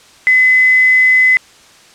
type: tone with quantisation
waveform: sine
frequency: 2025 Hz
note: B6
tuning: 43 cents sharp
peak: -6 dBFS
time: 0.27-1.37 s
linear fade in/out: 0 ms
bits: 5
effects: white hiss -43 dBFS RMS until 1.94 s + low-pass 7000 Hz 12 dB/octave